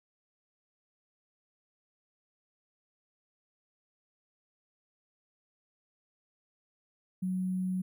sine tone with sample-and-hold, 185 Hz, F#3, in tune, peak -29 dBFS, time 7.22-7.82 s, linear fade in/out 10 ms, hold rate 11025 Hz, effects none

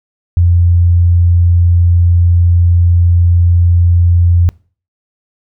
sine tone, 86.8 Hz, F2, 10 cents flat, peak -5 dBFS, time 0.37-4.49 s, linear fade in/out 0 ms, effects noise-tail reverb RT60 0.4 s tail -24 dB re dry

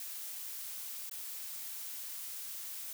blue noise with dropouts, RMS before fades -43 dBFS, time 0-2.93 s, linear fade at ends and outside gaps 2 ms, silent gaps 1.096-1.112 s, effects none

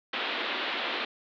white band-pass noise, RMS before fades -32 dBFS, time 0.13-1.05 s, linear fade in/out 5 ms, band 240 to 3800 Hz, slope 48 dB/octave, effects none

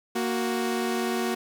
sawtooth tone pair together, 233.1 / 370 Hz, A#3 / F#4, 0 / 0 cents, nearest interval minor sixth, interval 800 cents, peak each -24 dBFS, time 0.15-1.35 s, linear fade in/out 10 ms, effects none

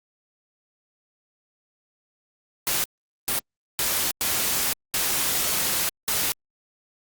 white noise bursts at uneven times, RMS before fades -24 dBFS, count 6, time 2.67-2.84 / 3.28-3.39 / 3.79-4.11 / 4.21-4.73 / 4.94-5.89 / 6.08-6.32 s, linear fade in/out 0 ms, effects Opus 48 kbps

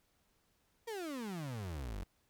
35% pulse exponential sweep, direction down, 477.5 to 42.72 Hz, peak -38 dBFS, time 0.87-2.04 s, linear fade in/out 10 ms, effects pink hiss -75 dBFS RMS until 2.29 s

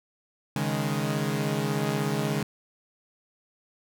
sawtooth chord, C# suspended second, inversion none, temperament equal with one note detuned, 138.59 / 155.11 / 207.7 Hz, C#3 / D#3 / G#3, 0 / -5 / 0 cents, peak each -26 dBFS, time 0.56-2.43 s, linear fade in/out 2 ms, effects none

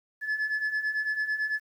sine beating tone pair, 1717 / 1726 Hz, A6 / A6, -43 / -34 cents, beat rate 9 Hz, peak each -30 / -26 dBFS, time 0.21-1.6 s, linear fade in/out 50 ms, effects tanh soft clip ceiling -24 dBFS + 10-bit

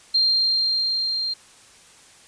sine tone with level ramp, 4186 Hz, C8, in tune, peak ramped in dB -15 to -23 dBFS, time 0.14-1.34 s, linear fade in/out 10 ms, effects white hiss -50 dBFS RMS until 2.27 s + resampled to 22050 Hz

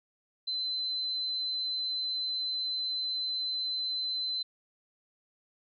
sine tone, 4054 Hz, B7, 45 cents sharp, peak -30 dBFS, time 0.47-4.43 s, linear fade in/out 10 ms, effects none

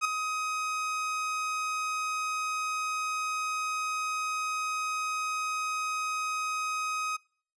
30% pulse tone with ADSR envelope, 1260 Hz, D#6, 21 cents sharp, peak -19 dBFS, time 0.01-7.17 s, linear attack 40 ms, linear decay 4 ms, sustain -8 dB, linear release 13 ms, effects noise-tail reverb RT60 0.5 s tail -25 dB re dry + resampled to 22050 Hz

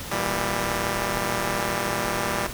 5% pulse chord, E diminished, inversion second, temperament just, 118.67 / 164.81 / 197.78 Hz, Bb2 / E3 / G3, +31 / 0 / +16 cents, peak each -18 / -20 / -17 dBFS, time 0.11-2.47 s, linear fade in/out 5 ms, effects pink hiss -35 dBFS RMS until 2.53 s

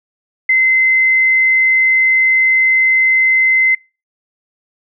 sine tone, 2060 Hz, C7, 28 cents flat, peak -8 dBFS, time 0.49-3.75 s, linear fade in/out 5 ms, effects noise-tail reverb RT60 0.3 s tail -26 dB re dry

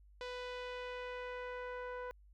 sawtooth tone with low-pass filter sweep, 496.7 Hz, B4, 10 cents sharp, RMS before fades -44 dBFS, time 0.21-2.11 s, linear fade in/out 0 ms, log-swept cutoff 4100 to 1400 Hz, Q 1.4, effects added 50 Hz sine -59 dBFS peak until 2.33 s

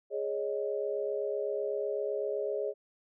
sine chord, Ab suspended fourth, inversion none, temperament equal, 415.3 / 554.4 / 622.3 Hz, Ab4 / Db5 / Eb5, 0 / 0 / 0 cents, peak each -33 / -35 / -37 dBFS, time 0.1-2.74 s, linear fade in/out 50 ms, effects none

